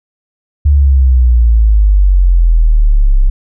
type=exponential sweep; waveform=sine; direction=down; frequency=73.42 to 32.42 Hz; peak=-4 dBFS; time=0.65-3.3 s; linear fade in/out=10 ms; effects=none